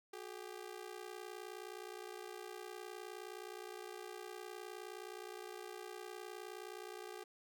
sawtooth ring-modulated tone, 396.2 Hz, G4, 18 cents sharp, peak -40 dBFS, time 0.13-7.24 s, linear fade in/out 5 ms, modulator 29.7 Hz, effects none

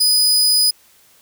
sawtooth tone, 4978 Hz, D#8, in tune, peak -9 dBFS, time 0-0.71 s, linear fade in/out 10 ms, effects white hiss -52 dBFS RMS until 1.21 s

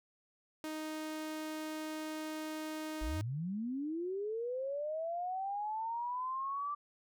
sawtooth tone, 311.1 Hz, D#4, in tune, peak -35 dBFS, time 0.64-3.21 s, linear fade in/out 0 ms
sine linear sweep, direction up, 40.83 to 1175 Hz, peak -35 dBFS, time 3.01-6.75 s, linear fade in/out 10 ms
effects none

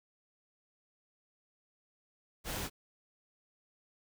pink noise, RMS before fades -38 dBFS, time 2.44-2.7 s, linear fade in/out 50 ms, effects none

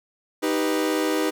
40% pulse chord, Eb augmented, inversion none, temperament equal, 311.1 / 392 / 493.9 Hz, Eb4 / G4 / B4, 0 / 0 / 0 cents, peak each -23 / -26 / -26 dBFS, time 0.42-1.31 s, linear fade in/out 20 ms, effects none

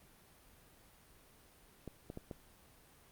clicks, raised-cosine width 2 ms, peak -30 dBFS, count 4, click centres 1.877 / 2.101 / 2.174 / 2.312 s, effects pink hiss -63 dBFS RMS until 3.11 s + Opus 32 kbps

